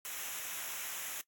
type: noise with comb filter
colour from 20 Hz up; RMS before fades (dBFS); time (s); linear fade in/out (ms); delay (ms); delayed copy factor
white; -41; 0.05-1.21; 0; 0.22; -0.7
effects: noise-tail reverb RT60 0.1 s tail -23 dB re dry + AAC 64 kbps